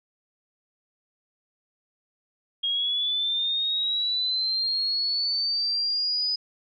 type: linear sweep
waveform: sine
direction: up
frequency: 3255 to 5000 Hz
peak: -23 dBFS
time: 2.63-6.36 s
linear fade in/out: 10 ms
effects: none